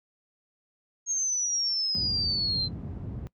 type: exponential sweep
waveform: sine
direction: down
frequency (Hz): 6540 to 4073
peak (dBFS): -25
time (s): 1.06-2.69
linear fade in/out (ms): 50
type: low-pass noise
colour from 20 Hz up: white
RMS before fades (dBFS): -35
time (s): 1.95-3.27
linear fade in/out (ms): 0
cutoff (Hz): 140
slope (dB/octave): 12
effects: noise-tail reverb RT60 0.1 s tail -22 dB re dry + high-pass 60 Hz 12 dB/octave